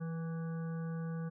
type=harmonic tone with a mistuned harmonic; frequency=164.81 Hz; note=E3; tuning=in tune; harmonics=1 / 3 / 5 / 7 / 9 / 10; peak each=-36 / -48 / -58 / -55 / -56 / -62 dBFS; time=0-1.3 s; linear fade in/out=20 ms; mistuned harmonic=3; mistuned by=-20 cents; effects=none